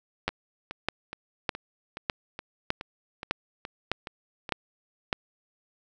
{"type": "two click trains", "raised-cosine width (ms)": 0.3, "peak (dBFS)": [-20, -9], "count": [11, 9], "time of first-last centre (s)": [[0.29, 4.492], [0.28, 5.128]], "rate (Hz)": [2.38, 1.65], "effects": []}